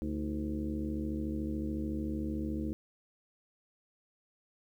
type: harmonic tone with a mistuned harmonic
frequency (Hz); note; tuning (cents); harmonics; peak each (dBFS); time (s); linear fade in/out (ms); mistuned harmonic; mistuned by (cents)
73.7; D2; +7; 1 / 2 / 3 / 4 / 5 / 6 / 7; -38 / -44 / -37 / -37 / -48 / -50 / -49; 0.02-2.73; 0; 4; +110
effects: 11-bit